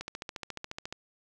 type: click train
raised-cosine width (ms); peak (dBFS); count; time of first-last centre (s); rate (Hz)
0.2; -20; 14; 0.01-0.925; 14.2
effects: none